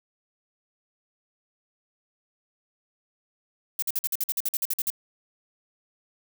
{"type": "noise bursts", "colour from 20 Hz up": "violet", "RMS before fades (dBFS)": -26, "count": 14, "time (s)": [3.79, 4.902], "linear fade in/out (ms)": 2, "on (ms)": 33, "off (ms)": 50, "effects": []}